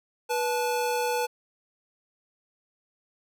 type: tone pair together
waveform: square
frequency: 488 / 870 Hz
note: B4 / A5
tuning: -21 / -20 cents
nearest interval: minor seventh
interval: 1001 cents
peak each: -28 / -29 dBFS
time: 0.29-1.27 s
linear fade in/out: 20 ms
effects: none